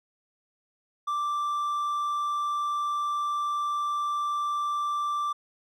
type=tone; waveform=triangle; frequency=1174.7 Hz; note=D6; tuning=in tune; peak=-24 dBFS; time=1.07-5.33 s; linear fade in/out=10 ms; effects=none